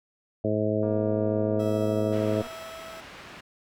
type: harmonic tone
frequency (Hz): 106.7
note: G#2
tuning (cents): +47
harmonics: 1 / 2 / 3 / 4 / 5 / 6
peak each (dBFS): -30 / -30 / -30 / -30 / -30 / -30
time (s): 0.44-2.42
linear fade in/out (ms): 5
type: click train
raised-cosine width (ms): 1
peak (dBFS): -30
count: 388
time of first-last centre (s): 0.83-2.47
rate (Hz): 236
type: tone with tremolo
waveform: 30% pulse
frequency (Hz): 653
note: E5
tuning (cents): -17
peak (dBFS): -36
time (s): 1.59-3.01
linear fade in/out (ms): 10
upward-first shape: sine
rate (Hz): 1.3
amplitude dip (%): 25
type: low-pass noise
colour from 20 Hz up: white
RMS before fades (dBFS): -45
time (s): 2.12-3.41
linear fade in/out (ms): 10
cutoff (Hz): 2300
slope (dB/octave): 12
effects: none